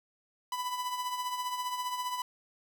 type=tone with tremolo; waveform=45% pulse; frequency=995 Hz; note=B5; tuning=13 cents sharp; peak=-30 dBFS; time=0.52-2.22 s; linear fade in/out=2 ms; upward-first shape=triangle; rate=15 Hz; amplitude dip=60%; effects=none